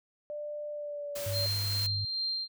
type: tone with pitch glide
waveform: sine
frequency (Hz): 593 to 572.1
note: D5 to D5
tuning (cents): +17 to -45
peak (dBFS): -35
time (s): 0.3-1.46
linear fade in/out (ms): 0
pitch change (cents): -62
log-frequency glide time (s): 0.71-1.27
type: noise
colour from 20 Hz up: white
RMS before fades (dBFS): -40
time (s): 1.15-1.87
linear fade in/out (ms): 10
type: tone with vibrato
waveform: sine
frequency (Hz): 100.6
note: G2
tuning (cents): +45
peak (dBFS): -32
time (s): 1.26-2.05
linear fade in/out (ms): 5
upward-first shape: square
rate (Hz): 11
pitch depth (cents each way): 14
type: tone with tremolo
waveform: sine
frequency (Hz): 4174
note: C8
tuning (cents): -5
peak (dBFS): -29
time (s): 1.32-2.48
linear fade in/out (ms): 50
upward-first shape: sine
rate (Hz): 2.4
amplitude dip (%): 35
effects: none